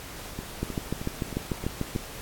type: two click trains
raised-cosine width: 3 ms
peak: -14 / -21 dBFS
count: 10 / 6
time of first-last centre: 0.63-1.961 / 0.39-1.953 s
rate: 6.76 / 3.2 Hz
effects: pink hiss -41 dBFS RMS until 2.21 s + AAC 64 kbps